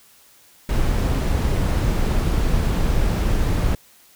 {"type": "noise", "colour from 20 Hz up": "brown", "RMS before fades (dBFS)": -19, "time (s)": [0.69, 3.75], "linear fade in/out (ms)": 2, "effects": ["white hiss -52 dBFS RMS until 4.15 s"]}